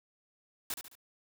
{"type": "noise with echo", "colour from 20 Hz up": "white", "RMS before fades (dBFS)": -36, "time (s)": [0.7, 0.74], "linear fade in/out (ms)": 2, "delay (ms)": 71, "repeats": 3, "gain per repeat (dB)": -7, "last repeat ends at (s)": 0.953, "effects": []}